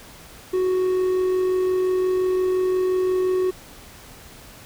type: tone with amplitude modulation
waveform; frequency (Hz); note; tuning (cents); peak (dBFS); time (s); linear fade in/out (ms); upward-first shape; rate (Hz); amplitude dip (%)
triangle; 370; F#4; 0; -15; 0.53-3.51; 10; sine; 45.7; 25
effects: pink hiss -44 dBFS RMS until 4.65 s